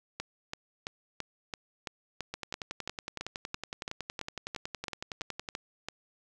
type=two click trains; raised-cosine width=0.2 ms; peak=-19 / -18 dBFS; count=35 / 18; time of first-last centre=2.34-5.488 / 0.2-5.886 s; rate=10.8 / 2.99 Hz; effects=none